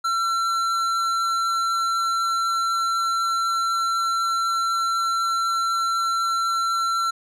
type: tone with tanh clipping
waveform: sine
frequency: 1352 Hz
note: E6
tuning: 43 cents sharp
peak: -22 dBFS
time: 0.04-7.11 s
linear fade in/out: 10 ms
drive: 13 dB
effects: none